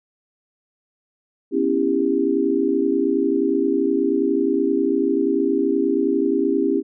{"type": "chord", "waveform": "sine", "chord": "C# half-diminished seventh", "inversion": "third", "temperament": "equal with one note detuned", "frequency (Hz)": [246.9, 277.2, 329.6, 398.2], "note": ["B3", "C#4", "E4", "G4"], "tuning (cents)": [0, 0, 0, 27], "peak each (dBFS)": [-26, -21, -22, -21], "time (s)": [1.51, 6.83], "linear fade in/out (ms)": 50, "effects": []}